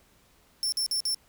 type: tone bursts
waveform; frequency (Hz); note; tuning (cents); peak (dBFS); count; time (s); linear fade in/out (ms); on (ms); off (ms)
sawtooth; 5390; E8; +38; -23; 4; 0.63-1.145; 0; 92; 49
effects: pink hiss -62 dBFS RMS until 1.28 s